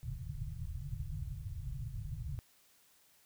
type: low-pass noise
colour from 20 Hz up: white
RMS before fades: -41 dBFS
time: 0.03-2.39 s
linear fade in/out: 0 ms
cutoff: 150 Hz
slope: 96 dB/octave
effects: white hiss -67 dBFS RMS until 3.25 s